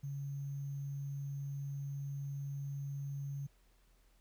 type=tone with sample-and-hold; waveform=sine; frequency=140 Hz; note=C#3; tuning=18 cents sharp; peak=-38 dBFS; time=0.03-3.47 s; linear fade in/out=10 ms; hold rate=6300 Hz; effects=added 42 Hz sine -66 dBFS peak until 4.2 s + pink hiss -73 dBFS RMS until 4.2 s